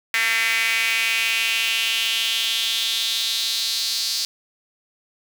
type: tone with high-pass filter sweep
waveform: sawtooth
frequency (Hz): 226.3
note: A3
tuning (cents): +49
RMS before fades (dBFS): -22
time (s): 0.14-4.25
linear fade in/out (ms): 0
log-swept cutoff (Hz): 2000 to 4600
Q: 4.1
effects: none